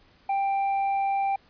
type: tone with hard clipping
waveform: sine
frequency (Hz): 788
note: G5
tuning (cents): +9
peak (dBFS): -24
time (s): 0.29-1.36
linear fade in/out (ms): 5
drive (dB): 4
effects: pink hiss -59 dBFS RMS until 1.49 s + resampled to 11025 Hz